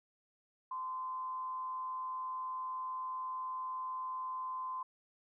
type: tone with frequency modulation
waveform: sine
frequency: 1031 Hz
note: C6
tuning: 26 cents flat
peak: -37 dBFS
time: 0.71-4.83 s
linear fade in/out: 5 ms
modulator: 153 Hz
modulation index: 0.23
effects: none